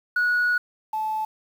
sine tone pair in turn, 1461 / 868.7 Hz, F#6 / A5, -22 / -22 cents, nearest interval major sixth, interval 900 cents, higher first, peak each -17 / -23 dBFS, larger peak first, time 0.16-0.58 / 0.93-1.25 s, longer first, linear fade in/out 5 ms, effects tanh soft clip ceiling -16 dBFS + 8-bit

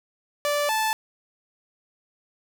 sawtooth tone pair in turn, 584 / 875 Hz, D5 / A5, -10 / -10 cents, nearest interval perfect fifth, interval 700 cents, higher second, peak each -18 dBFS, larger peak neither, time 0.45-0.69 / 0.69-0.93 s, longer neither, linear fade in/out 0 ms, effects none

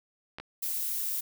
clicks, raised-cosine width 0.3 ms, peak -23 dBFS, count 2, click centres 0.385 / 0.4 s
violet noise, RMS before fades -32 dBFS, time 0.62-1.21 s, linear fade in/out 10 ms
effects none

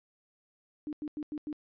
sine tone bursts, 299.6 Hz, D4, 35 cents sharp, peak -34 dBFS, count 5, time 0.87-1.528 s, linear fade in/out 0 ms, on 58 ms, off 92 ms, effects resampled to 11025 Hz

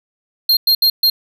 square tone bursts at uneven times, 4205 Hz, C8, 8 cents sharp, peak -10 dBFS, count 4, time 0.49-0.57 / 0.67-0.75 / 0.82-0.9 / 1.03-1.1 s, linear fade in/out 5 ms, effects none

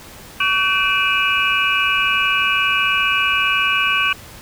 sine tone cluster, 1135 / 1529 / 2379 / 2594 / 2894 Hz, C#6 / G6 / D7 / E7 / F#7, +41 / -44 / +22 / -28 / -39 cents, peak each -21 dBFS, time 0.4-4.13 s, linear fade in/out 5 ms, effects pink hiss -39 dBFS RMS until 4.41 s

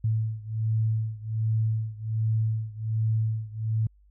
sine beating tone pair, 110 / 111.3 Hz, A2 / A2, 0 / +20 cents, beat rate 1.3 Hz, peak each -26 / -28 dBFS, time 0.04-3.87 s, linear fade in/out 5 ms, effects added 50 Hz sine -55 dBFS peak until 4.1 s

